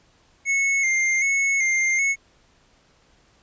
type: tone with vibrato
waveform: square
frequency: 2151 Hz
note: C7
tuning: 47 cents sharp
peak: -19 dBFS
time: 0.45-2.16 s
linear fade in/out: 50 ms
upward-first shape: square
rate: 1.3 Hz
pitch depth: 37 cents each way
effects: pink hiss -59 dBFS RMS until 3.42 s + resampled to 16000 Hz